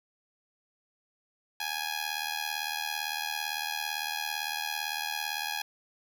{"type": "tone with amplitude modulation", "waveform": "10% pulse", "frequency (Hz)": 830.6, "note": "G#5", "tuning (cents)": 0, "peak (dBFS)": -20, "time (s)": [1.6, 5.62], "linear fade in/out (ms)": 5, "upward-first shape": "sine", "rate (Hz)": 77.8, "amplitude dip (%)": 80, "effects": []}